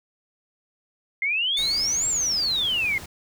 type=exponential two-way sweep; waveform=sine; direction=up then down; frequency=2081 to 7670 to 2081 Hz; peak=-21 dBFS; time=1.22-2.98 s; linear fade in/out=2 ms; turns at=2.08 s
type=tone with exponential decay; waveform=15% pulse; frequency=2206 Hz; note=C#7; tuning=9 cents flat; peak=-24 dBFS; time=1.57-2.91 s; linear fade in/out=1 ms; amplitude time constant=290 ms
type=noise; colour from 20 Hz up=pink; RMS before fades=-40 dBFS; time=1.58-3.06 s; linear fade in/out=5 ms
effects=none